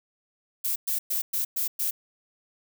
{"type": "noise bursts", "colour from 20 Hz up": "violet", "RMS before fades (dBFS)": -27, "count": 6, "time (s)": [0.64, 1.91], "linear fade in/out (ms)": 10, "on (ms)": 120, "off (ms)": 110, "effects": []}